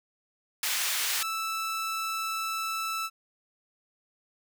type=high-pass noise; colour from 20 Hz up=pink; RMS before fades=-29 dBFS; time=0.63-1.23 s; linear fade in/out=2 ms; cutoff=1800 Hz; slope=12 dB/octave
type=tone; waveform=sawtooth; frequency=1318.5 Hz; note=E6; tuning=in tune; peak=-26 dBFS; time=1.2-3.1 s; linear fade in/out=50 ms
effects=none